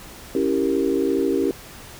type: chord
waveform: sine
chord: C# diminished seventh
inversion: none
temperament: equal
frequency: 277.2 / 329.6 / 392 / 466.2 Hz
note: C#4 / E4 / G4 / Bb4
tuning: 0 / 0 / 0 / 0 cents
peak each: -23 / -24 / -22 / -26 dBFS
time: 0.35-1.51 s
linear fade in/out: 2 ms
effects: pink hiss -41 dBFS RMS until 1.99 s

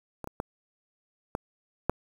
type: clicks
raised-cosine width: 1 ms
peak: -22 / -23 / -16 / -15 / -9 dBFS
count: 5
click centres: 0.243 / 0.274 / 0.401 / 1.351 / 1.896 s
effects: 7-bit

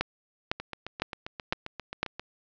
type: two click trains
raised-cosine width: 0.3 ms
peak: -20 / -10 dBFS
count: 13 / 5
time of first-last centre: 0.6-2.196 / 0.01-2.03 s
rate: 7.52 / 1.98 Hz
effects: resampled to 16000 Hz + 8-bit

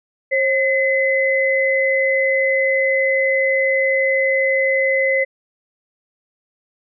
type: tone pair together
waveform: sine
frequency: 536.6 / 2033 Hz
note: C5 / B6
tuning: +44 / +50 cents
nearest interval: octave + major seventh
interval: 2306 cents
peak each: -17 dBFS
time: 0.31-5.25 s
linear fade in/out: 20 ms
effects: none

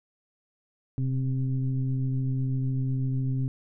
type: tone with frequency modulation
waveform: sine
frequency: 130 Hz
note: C3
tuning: 11 cents flat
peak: -24 dBFS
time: 0.98-3.48 s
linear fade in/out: 0 ms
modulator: 134 Hz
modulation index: 0.66
effects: none

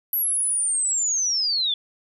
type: linear sweep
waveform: sine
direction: down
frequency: 11790 to 3420 Hz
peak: -20 dBFS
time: 0.13-1.74 s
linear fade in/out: 2 ms
effects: none

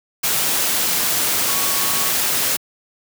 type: tone in noise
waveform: sine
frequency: 1115 Hz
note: C#6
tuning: 10 cents sharp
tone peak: -30 dBFS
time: 1.48-2.1 s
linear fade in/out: 10 ms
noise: white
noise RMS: -19 dBFS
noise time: 0.23-2.57 s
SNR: -14 dB
effects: high-pass 100 Hz 12 dB/octave

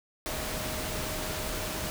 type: tone in noise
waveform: sine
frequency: 623 Hz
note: D#5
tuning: 2 cents sharp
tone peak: -41 dBFS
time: 0.26-1.9 s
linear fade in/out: 0 ms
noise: pink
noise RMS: -34 dBFS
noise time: 0.26-1.9 s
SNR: -10 dB
effects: none

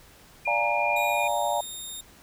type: tone with tremolo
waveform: sine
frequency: 2416 Hz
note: D7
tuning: 48 cents sharp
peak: -25 dBFS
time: 0.45-1.28 s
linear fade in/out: 10 ms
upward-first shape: triangle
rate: 2.5 Hz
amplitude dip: 30%
type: chord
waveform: sine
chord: Bb dominant seventh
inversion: first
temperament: equal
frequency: 587.3 / 698.5 / 830.6 / 932.3 Hz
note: D5 / F5 / Ab5 / Bb5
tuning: 0 / 0 / 0 / 0 cents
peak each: -29 dBFS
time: 0.47-1.61 s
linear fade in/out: 5 ms
type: tone with pitch glide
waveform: 15% pulse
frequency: 3800 to 3681 Hz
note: A#7 to A#7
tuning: +33 to -23 cents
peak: -29 dBFS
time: 0.96-2.01 s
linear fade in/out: 5 ms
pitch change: -56 cents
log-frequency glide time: 1.09-1.23 s
effects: pink hiss -53 dBFS RMS until 2.22 s

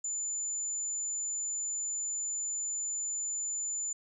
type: tone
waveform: sine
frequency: 7040 Hz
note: A8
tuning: in tune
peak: -32 dBFS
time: 0.04-3.93 s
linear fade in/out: 5 ms
effects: none

